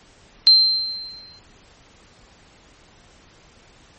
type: tone with exponential decay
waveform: sine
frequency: 4130 Hz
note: C8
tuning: 23 cents flat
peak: -6 dBFS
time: 0.47-1.39 s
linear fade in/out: 0 ms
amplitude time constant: 200 ms
effects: pink hiss -51 dBFS RMS until 3.98 s + MP3 32 kbps